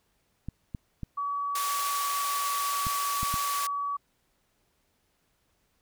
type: clicks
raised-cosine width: 5 ms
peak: -22 dBFS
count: 6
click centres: 0.486 / 0.748 / 1.033 / 2.868 / 3.231 / 3.341 s
type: tone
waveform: sine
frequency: 1138 Hz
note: C#6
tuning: 45 cents sharp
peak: -28 dBFS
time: 1.17-3.97 s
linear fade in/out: 10 ms
type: band-pass noise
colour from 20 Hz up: white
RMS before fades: -34 dBFS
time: 1.55-3.67 s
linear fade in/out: 5 ms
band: 700 to 14000 Hz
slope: 12 dB/octave
effects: pink hiss -72 dBFS RMS until 5.81 s